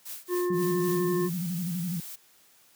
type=noise with tremolo; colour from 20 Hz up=blue; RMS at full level=-37 dBFS; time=0.05-1.02 s; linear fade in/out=10 ms; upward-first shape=triangle; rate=3.8 Hz; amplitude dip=100%
type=harmonic tone; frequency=356.1 Hz; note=F4; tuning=34 cents sharp; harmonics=1 / 3 / 5; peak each=-25 / -36 / -43 dBFS; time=0.28-1.3 s; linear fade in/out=50 ms
type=tone with vibrato; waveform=sine; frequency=174.61 Hz; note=F3; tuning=in tune; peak=-28 dBFS; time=0.5-2 s; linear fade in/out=2 ms; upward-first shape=square; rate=12 Hz; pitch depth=89 cents each way
type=noise; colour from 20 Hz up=blue; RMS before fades=-41 dBFS; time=0.66-2.16 s; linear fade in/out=10 ms
effects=white hiss -60 dBFS RMS until 2.75 s + high-pass 100 Hz 12 dB/octave